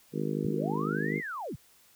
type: harmonic tone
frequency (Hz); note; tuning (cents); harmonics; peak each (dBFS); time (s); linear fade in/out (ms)
51.91; G#1; 0; 3 / 4 / 5 / 6 / 7 / 8 / 9; -34 / -35 / -36 / -37 / -37 / -38 / -39; 0.12-1.22; 50
type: linear two-way sweep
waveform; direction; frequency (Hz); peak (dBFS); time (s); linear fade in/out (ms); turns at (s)
sine; up then down; 65.3 to 2146 to 65.3; -34; 0.44-1.56; 10; 1.18
effects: white hiss -61 dBFS RMS until 1.95 s